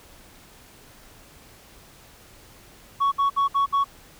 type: tone bursts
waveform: sine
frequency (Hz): 1115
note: C#6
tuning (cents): +10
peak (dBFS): -15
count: 5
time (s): 3-3.844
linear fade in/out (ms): 20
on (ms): 120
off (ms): 61
effects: tanh soft clip ceiling -17 dBFS + pink hiss -50 dBFS RMS until 4.19 s